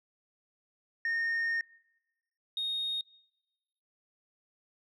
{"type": "tone pair in turn", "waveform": "sine", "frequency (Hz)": [1837, 3718], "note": ["A#6", "A#7"], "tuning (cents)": [-26, -5], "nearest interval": "octave", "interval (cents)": 1221, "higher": "second", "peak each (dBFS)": [-26, -29], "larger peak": "first", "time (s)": [[1.05, 1.61], [2.57, 3.01]], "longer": "first", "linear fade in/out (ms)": 2, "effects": ["noise-tail reverb RT60 1.0 s tail -26 dB re dry", "tanh soft clip ceiling -27 dBFS"]}